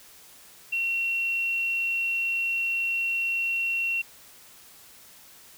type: tone with quantisation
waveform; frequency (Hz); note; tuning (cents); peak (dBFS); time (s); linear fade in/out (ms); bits
sine; 2729; F7; -41; -24; 0.72-4.02; 10; 9
effects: white hiss -51 dBFS RMS until 5.57 s

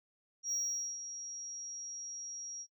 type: tone with ADSR envelope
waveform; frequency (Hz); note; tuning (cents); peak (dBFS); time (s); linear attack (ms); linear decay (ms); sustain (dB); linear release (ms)
sine; 5660; F8; +22; -29; 0.43-2.67; 96; 450; -12; 59
effects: noise-tail reverb RT60 0.1 s tail -23 dB re dry + tanh soft clip ceiling -31 dBFS

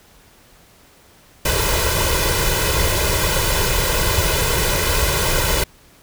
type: noise with comb filter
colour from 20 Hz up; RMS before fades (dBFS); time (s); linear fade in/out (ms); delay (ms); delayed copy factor
pink; -18; 1.45-5.64; 5; 2; +0.75
effects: pink hiss -50 dBFS RMS until 6.02 s

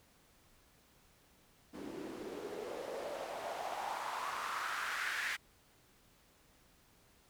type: noise with band-pass filter sweep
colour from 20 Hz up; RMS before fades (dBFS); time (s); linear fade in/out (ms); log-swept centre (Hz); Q
white; -41; 1.73-5.37; 20; 270 to 1900; 3.4
effects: pink hiss -67 dBFS RMS until 7.29 s

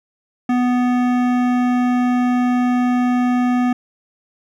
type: tone with hard clipping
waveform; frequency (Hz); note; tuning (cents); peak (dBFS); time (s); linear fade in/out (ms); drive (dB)
sine; 247.4; B3; +3; -16; 0.49-3.73; 5; 15
effects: none

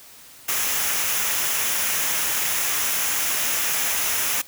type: noise with comb filter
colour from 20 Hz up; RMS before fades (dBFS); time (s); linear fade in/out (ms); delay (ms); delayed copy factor
white; -23; 0.48-4.42; 10; 0.23; -0.5
effects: white hiss -46 dBFS RMS until 4.47 s

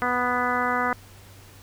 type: harmonic tone with a mistuned harmonic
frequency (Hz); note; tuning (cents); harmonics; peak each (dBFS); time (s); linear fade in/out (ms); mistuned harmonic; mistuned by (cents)
246.9; B3; 0; 1 / 2 / 3 / 4 / 5 / 6 / 7 / 8; -31 / -31 / -29 / -29 / -27 / -29 / -33 / -33; 0.02-0.93; 0; 8; +18
effects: added 98 Hz sine -48 dBFS peak until 1.62 s + pink hiss -50 dBFS RMS until 1.62 s

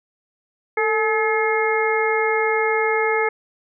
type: harmonic tone with a mistuned harmonic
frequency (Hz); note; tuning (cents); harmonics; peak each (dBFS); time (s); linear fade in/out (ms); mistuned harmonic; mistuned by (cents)
428.3; A4; -47; 1 / 2 / 3 / 4 / 5; -20 / -24 / -27 / -27 / -23; 0.77-3.29; 5; 1; +65
effects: none

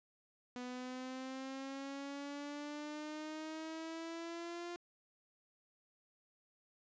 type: exponential sweep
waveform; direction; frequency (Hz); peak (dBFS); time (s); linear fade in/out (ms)
sawtooth; up; 246.9 to 349.2; -39; 0.56-4.76; 0
effects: resampled to 16000 Hz

